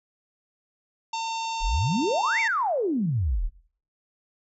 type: harmonic tone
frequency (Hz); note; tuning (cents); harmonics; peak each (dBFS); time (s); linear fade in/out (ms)
906; A#5; -50; 1 / 3 / 4 / 5 / 6 / 7 / 8; -27 / -37 / -39 / -41 / -43 / -44 / -45; 1.13-2.48; 5
type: exponential two-way sweep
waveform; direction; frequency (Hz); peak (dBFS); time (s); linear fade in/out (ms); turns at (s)
sine; up then down; 30.87 to 2349 to 30.87; -22; 1.6-3.5; 50; 2.4
effects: noise-tail reverb RT60 0.5 s tail -17 dB re dry